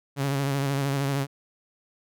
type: tone with vibrato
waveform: sawtooth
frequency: 138.7 Hz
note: C#3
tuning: 1 cent sharp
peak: -20 dBFS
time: 0.16-1.27 s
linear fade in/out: 50 ms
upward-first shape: sine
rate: 13 Hz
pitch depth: 41 cents each way
effects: none